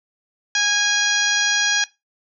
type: harmonic tone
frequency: 823 Hz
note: G#5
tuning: 16 cents flat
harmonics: 1 / 2 / 3 / 4 / 5 / 6 / 7 / 8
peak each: -32 / -20 / -26 / -24 / -28 / -27 / -23 / -29 dBFS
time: 0.55-1.84 s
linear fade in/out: 2 ms
effects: noise-tail reverb RT60 0.2 s tail -19 dB re dry